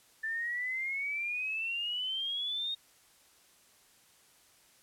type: exponential sweep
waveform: sine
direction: up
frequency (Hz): 1762 to 3729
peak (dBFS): -32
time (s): 0.23-2.75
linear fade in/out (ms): 10
effects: white hiss -63 dBFS RMS until 4.82 s + low-pass 12000 Hz 12 dB/octave